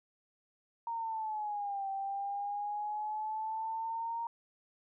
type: exponential two-way sweep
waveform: sine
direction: down then up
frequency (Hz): 932.3 to 778 to 932.3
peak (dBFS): -34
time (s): 0.87-4.27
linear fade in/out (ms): 2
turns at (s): 1.89
effects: none